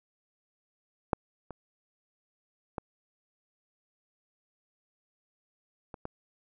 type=clicks; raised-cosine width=1 ms; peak=-10 / -26 / -19 / -27 / -22 dBFS; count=5; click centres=1.132 / 1.507 / 2.782 / 5.942 / 6.054 s; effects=none